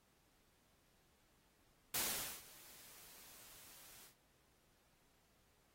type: noise with ADSR envelope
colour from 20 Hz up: white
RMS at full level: -38 dBFS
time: 1.94-4.15 s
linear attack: 4 ms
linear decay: 470 ms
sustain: -22 dB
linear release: 110 ms
effects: pink hiss -75 dBFS RMS until 5.74 s + AAC 48 kbps